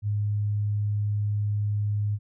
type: tone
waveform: sine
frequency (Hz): 103.83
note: G#2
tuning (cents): 0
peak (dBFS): -23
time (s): 0.02-2.19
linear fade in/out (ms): 50
effects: none